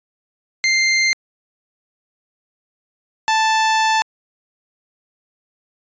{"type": "tone pair in turn", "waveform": "sawtooth", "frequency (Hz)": [2093, 880], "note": ["C7", "A5"], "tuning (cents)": [0, 0], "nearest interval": "octave + minor third", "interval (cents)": 1500, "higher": "first", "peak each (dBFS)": -10, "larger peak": "neither", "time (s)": [[0.64, 1.13], [3.28, 4.02]], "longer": "second", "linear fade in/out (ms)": 0, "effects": ["resampled to 16000 Hz"]}